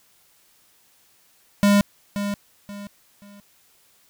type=tone with echo; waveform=square; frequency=202.7 Hz; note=G#3; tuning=42 cents flat; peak=-14 dBFS; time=1.63-1.81 s; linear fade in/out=0 ms; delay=530 ms; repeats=3; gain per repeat=-10 dB; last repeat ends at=3.4 s; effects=white hiss -59 dBFS RMS until 4.09 s